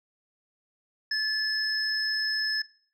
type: tone pair together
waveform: sine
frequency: 1730 / 5184 Hz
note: A6 / E8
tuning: -30 / -30 cents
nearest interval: octave + perfect fifth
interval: 1900 cents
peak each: -27 dBFS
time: 1.11-2.62 s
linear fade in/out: 5 ms
effects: noise-tail reverb RT60 0.5 s tail -19 dB re dry + tanh soft clip ceiling -18 dBFS